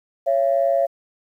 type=tone pair together; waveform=sine; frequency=554.4 / 676.7 Hz; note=C#5 / E5; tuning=0 / +45 cents; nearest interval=minor third; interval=345 cents; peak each=-18 dBFS; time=0.26-0.87 s; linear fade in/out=20 ms; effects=tanh soft clip ceiling -8 dBFS + 9-bit